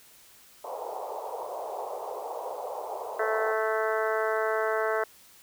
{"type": "band-pass noise", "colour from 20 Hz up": "pink", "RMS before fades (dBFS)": -36, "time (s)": [0.64, 3.52], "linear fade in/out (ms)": 2, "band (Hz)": [450, 1000], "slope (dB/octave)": 48}
{"type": "harmonic tone", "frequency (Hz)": 219.3, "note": "A3", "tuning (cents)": -6, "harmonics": [2, 3, 4, 5, 6, 7, 8, 9], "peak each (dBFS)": [-29, -30, -36, -35, -34, -34, -39, -40], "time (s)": [3.19, 5.04], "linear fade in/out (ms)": 5}
{"effects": ["white hiss -55 dBFS RMS until 5.42 s"]}